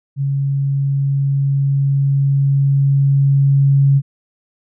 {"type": "tone with level ramp", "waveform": "sine", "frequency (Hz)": 138.59, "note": "C#3", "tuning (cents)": 0, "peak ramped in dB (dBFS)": [-15, -8], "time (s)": [0.16, 4.02], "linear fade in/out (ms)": 50, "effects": []}